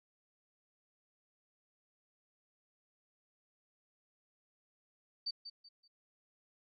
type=tone with echo; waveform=sine; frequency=4600 Hz; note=D8; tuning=37 cents flat; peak=-34 dBFS; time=5.26-5.31 s; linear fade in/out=10 ms; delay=190 ms; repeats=3; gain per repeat=-10 dB; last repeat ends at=5.88 s; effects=MP3 32 kbps